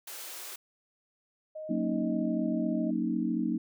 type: high-pass noise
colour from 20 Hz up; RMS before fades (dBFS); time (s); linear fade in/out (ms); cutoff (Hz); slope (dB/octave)
white; -42; 0.07-0.56; 5; 330; 48
type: tone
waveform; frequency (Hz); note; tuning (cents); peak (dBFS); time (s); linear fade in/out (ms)
sine; 622.3; D#5; 0; -37; 1.55-2.91; 10
type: chord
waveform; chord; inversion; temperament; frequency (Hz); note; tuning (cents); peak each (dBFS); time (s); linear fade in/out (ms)
sine; D# minor seventh; first; equal; 185 / 233.1 / 277.2 / 311.1; F#3 / A#3 / C#4 / D#4; 0 / 0 / 0 / 0; -34 / -31 / -35 / -32; 1.69-3.58; 10
effects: none